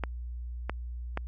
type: clicks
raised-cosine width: 0.5 ms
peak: -16 dBFS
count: 3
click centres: 0.037 / 0.696 / 1.174 s
effects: added 60 Hz sine -35 dBFS peak until 1.27 s